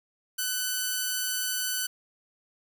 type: tone with amplitude modulation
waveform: 5% pulse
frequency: 1502 Hz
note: F#6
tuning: 26 cents sharp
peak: -15 dBFS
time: 0.38-1.87 s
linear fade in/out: 10 ms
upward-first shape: sine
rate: 187 Hz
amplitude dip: 25%
effects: none